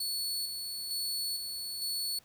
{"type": "tone with tremolo", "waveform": "sawtooth", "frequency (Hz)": 4417, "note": "C#8", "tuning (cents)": -7, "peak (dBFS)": -29, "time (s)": [0, 2.19], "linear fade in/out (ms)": 5, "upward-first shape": "square", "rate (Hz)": 1.1, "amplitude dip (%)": 40, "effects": ["pink hiss -63 dBFS RMS until 2.24 s"]}